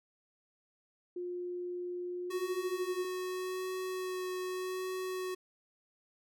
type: tone with pitch glide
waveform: sine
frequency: 355.7 to 358.8 Hz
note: F4 to F4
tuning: +32 to +47 cents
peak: -36 dBFS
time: 1.16-3.05 s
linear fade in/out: 5 ms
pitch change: +15 cents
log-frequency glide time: 2.03-2.47 s
type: tone with vibrato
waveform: square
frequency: 370 Hz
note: F#4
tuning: in tune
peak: -36 dBFS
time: 2.3-5.35 s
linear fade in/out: 10 ms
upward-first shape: sine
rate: 0.85 Hz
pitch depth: 11 cents each way
effects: none